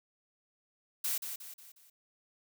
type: noise with echo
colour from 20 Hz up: blue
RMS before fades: -33 dBFS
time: 1.04-1.18 s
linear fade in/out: 5 ms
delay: 180 ms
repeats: 4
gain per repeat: -7 dB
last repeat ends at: 1.9 s
effects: none